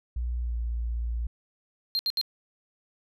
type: tone with pitch glide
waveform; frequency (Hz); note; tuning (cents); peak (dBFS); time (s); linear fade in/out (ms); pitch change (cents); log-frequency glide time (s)
sine; 60 to 58.12; B1 to A#1; -49 to -4; -27; 0.16-1.27; 5; -55; 0.42-0.54
type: tone bursts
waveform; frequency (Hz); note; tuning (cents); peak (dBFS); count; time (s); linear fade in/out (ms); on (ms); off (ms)
triangle; 4186; C8; 0; -23; 3; 1.95-2.213; 0; 41; 70
effects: none